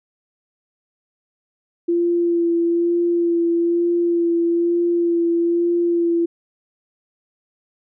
sine tone with vibrato, 341.7 Hz, F4, 38 cents flat, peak -15 dBFS, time 1.88-6.26 s, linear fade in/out 10 ms, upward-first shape sine, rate 1.1 Hz, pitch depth 17 cents each way, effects none

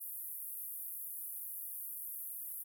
pink band-pass noise, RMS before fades -44 dBFS, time 0-2.64 s, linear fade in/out 20 ms, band 11000 to 16000 Hz, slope 48 dB/octave, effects none

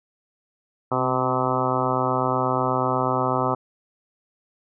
harmonic tone with a mistuned harmonic, 128.2 Hz, C3, 35 cents flat, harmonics 1 / 2 / 3 / 4 / 5 / 6 / 7 / 8 / 9 / 10, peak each -29 / -29 / -29 / -29 / -29 / -29 / -29 / -29 / -29 / -29 dBFS, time 0.91-3.55 s, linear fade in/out 10 ms, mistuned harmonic 2, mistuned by +25 cents, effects none

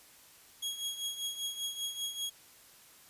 sawtooth tone with tremolo, 3308 Hz, G#7, 8 cents flat, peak -29 dBFS, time 0.62-2.3 s, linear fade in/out 10 ms, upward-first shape triangle, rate 5.1 Hz, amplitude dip 75%, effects white hiss -58 dBFS RMS until 3.09 s + resampled to 32000 Hz

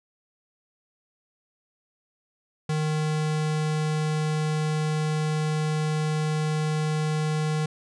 square tone, 154.2 Hz, D#3, 15 cents flat, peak -24 dBFS, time 2.69-7.66 s, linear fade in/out 5 ms, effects resampled to 22050 Hz

